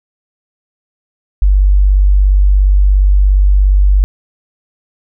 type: tone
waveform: sine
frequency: 48.56 Hz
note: G1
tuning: 16 cents flat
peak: -5 dBFS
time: 1.42-4.04 s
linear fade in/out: 0 ms
effects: none